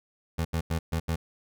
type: tone bursts at uneven times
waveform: 25% pulse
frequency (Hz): 82.1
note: E2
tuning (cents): -6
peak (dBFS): -22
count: 5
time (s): 0.38-0.45 / 0.53-0.61 / 0.7-0.79 / 0.92-1 / 1.08-1.16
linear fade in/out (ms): 10
effects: none